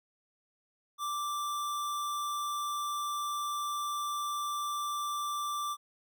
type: tone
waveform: square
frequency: 1174.7 Hz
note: D6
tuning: in tune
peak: -33 dBFS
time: 0.98-5.77 s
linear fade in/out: 50 ms
effects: none